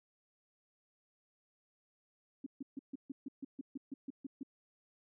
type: tone bursts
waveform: sine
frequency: 272 Hz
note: C#4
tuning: 33 cents flat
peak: -39 dBFS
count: 13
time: 2.44-4.432 s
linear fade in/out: 5 ms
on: 24 ms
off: 140 ms
effects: none